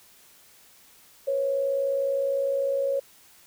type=tone pair together; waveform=sine; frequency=489.3 / 549.2 Hz; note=B4 / C#5; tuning=-16 / -16 cents; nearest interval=major second; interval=200 cents; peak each=-32 / -23 dBFS; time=1.27-3 s; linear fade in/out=10 ms; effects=white hiss -55 dBFS RMS until 3.46 s